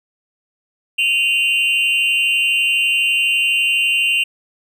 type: tone with amplitude modulation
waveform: triangle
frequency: 2772 Hz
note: F7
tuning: 14 cents flat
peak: -8 dBFS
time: 0.98-4.24 s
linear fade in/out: 10 ms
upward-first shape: sine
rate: 268 Hz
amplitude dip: 90%
effects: none